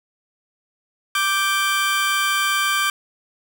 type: tone pair together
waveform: 25% pulse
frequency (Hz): 1174.7 / 1568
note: D6 / G6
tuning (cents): 0 / 0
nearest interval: perfect fourth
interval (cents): 500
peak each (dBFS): -17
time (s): 1.15-2.9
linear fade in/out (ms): 2
effects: none